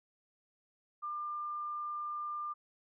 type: tone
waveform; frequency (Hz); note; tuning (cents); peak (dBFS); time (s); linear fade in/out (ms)
sine; 1197; D6; +33; -36; 1.02-2.54; 20
effects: none